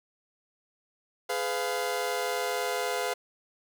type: chord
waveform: sawtooth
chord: F diminished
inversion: first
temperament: just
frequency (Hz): 419.1 / 502.9 / 698.5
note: Ab4 / Cb5 / F5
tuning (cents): +16 / +31 / 0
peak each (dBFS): -30 / -28 / -29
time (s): 1.29-3.14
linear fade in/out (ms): 10
effects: none